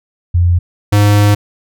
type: tone pair in turn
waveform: sine / square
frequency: 87.31 / 103.12 Hz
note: F2 / G#2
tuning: 0 / -12 cents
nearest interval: minor third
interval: 288 cents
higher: second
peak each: -7 dBFS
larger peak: neither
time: 0.34-0.59 / 0.92-1.35 s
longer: second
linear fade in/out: 10 ms
effects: none